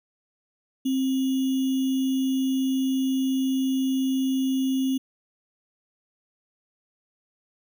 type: tone with sample-and-hold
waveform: sine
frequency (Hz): 264.3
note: C4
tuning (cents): +18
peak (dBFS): -21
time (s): 0.85-4.98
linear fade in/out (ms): 10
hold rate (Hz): 3150
effects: none